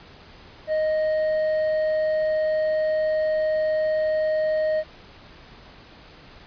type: tone with hard clipping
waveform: triangle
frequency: 622.3 Hz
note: D#5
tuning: in tune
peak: -21 dBFS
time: 0.67-4.84 s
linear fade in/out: 50 ms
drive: 7 dB
effects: pink hiss -47 dBFS RMS until 6.46 s + resampled to 11025 Hz